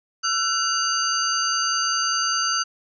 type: tone cluster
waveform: sine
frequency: 1345 / 1490 / 2843 / 4703 / 6170 Hz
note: E6 / F#6 / F7 / D8 / G8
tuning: +34 / +12 / +30 / +2 / -28 cents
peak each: -25 / -29 / -31 / -25 / -26 dBFS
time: 0.23-2.64 s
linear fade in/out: 20 ms
effects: none